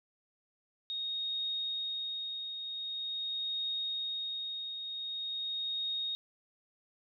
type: tone with tremolo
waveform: sine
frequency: 3729 Hz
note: A#7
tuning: in tune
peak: -32 dBFS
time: 0.9-6.15 s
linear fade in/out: 0 ms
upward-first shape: triangle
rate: 0.45 Hz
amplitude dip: 50%
effects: none